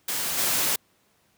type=noise with level steps; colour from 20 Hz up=white; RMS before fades=-28 / -24 dBFS; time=0.08-0.76 s; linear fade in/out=5 ms; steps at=0.37 s; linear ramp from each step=20 ms; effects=pink hiss -65 dBFS RMS until 1.37 s + high-pass 100 Hz 12 dB/octave